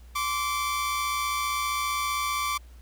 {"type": "tone pair together", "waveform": "sawtooth", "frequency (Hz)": [1046.5, 1161.8], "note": ["C6", "D6"], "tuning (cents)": [0, -19], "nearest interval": "major second", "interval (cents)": 181, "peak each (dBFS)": [-30, -23], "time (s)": [0.15, 2.58], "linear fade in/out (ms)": 10, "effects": ["added 60 Hz sine -45 dBFS peak until 2.81 s", "pink hiss -60 dBFS RMS until 2.81 s"]}